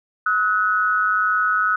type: tone pair together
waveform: sine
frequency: 1281.9 / 1480 Hz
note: E6 / F#6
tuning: -49 / 0 cents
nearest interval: major second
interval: 249 cents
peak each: -19 dBFS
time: 0.26-1.76 s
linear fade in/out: 5 ms
effects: none